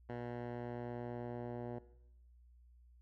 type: tone with low-pass filter sweep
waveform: 10% pulse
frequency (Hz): 120.6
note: B2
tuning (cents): -41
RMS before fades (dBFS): -44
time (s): 0.09-1.79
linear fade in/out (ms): 5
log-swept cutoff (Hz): 1600 to 840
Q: 0.81
effects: noise-tail reverb RT60 0.8 s tail -17 dB re dry + added 60 Hz sine -60 dBFS peak until 3.01 s